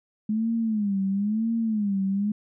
sine tone with vibrato, 210.5 Hz, G#3, 24 cents sharp, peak -22 dBFS, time 0.29-2.32 s, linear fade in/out 5 ms, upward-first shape sine, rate 1 Hz, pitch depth 150 cents each way, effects none

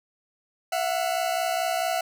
40% pulse tone pair together, 668.5 / 733 Hz, E5 / F#5, +24 / -16 cents, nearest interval major second, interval 160 cents, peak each -26 dBFS, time 0.72-2.01 s, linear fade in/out 5 ms, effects none

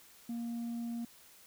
sine tone, 234.5 Hz, A#3, 11 cents sharp, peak -33 dBFS, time 0.29-1.05 s, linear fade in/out 5 ms, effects tanh soft clip ceiling -35 dBFS + white hiss -59 dBFS RMS until 1.46 s

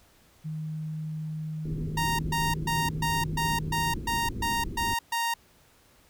sine tone, 155.9 Hz, D#3, 4 cents sharp, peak -31 dBFS, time 0.44-3.93 s, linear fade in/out 20 ms
pink low-pass noise, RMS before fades -35 dBFS, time 1.65-4.94 s, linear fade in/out 2 ms, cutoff 410 Hz, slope 48 dB/octave
sawtooth tone bursts, 930 Hz, A#5, 4 cents flat, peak -22 dBFS, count 10, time 1.97-5.34 s, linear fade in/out 5 ms, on 220 ms, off 130 ms
effects pink hiss -60 dBFS RMS until 6.09 s

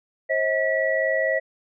sine tone cluster, 534 / 638 / 1941 Hz, C5 / D#5 / B6, +35 / +43 / -31 cents, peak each -24 dBFS, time 0.29-1.4 s, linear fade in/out 20 ms, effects none

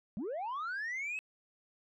sine linear sweep, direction up, 177.1 to 2617 Hz, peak -33 dBFS, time 0.17-1.19 s, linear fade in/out 0 ms, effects tanh soft clip ceiling -34 dBFS

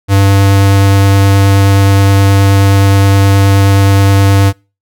square tone with vibrato, 98.5 Hz, G2, 9 cents sharp, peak -5 dBFS, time 0.08-4.53 s, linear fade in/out 50 ms, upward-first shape triangle, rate 9.5 Hz, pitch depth 9 cents each way, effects noise-tail reverb RT60 0.3 s tail -26 dB re dry

